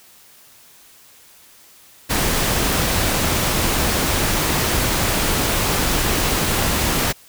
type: noise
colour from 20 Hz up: pink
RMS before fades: -19 dBFS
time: 2.09-7.13 s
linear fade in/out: 20 ms
effects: white hiss -48 dBFS RMS until 7.28 s